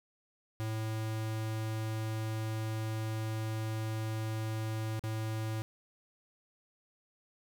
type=tone with dropouts; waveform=square; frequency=110 Hz; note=A2; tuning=in tune; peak=-34 dBFS; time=0.6-5.62 s; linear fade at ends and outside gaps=0 ms; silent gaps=4.994-5.038 s; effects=none